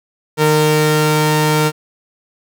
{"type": "tone pair together", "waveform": "sawtooth", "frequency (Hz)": [153.3, 459.4], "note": ["D#3", "A#4"], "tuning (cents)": [-25, -25], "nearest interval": "octave + perfect fifth", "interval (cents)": 1900, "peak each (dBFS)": -10, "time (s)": [0.37, 1.72], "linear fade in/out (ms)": 50, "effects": []}